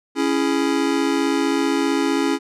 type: chord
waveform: square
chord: C# minor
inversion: none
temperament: just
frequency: 277.2 / 332.6 / 415.8 Hz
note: C#4 / E4 / G#4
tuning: 0 / +16 / +2 cents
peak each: -21 / -23 / -25 dBFS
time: 0.15-2.39 s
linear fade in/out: 50 ms
effects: low-pass 8000 Hz 12 dB/octave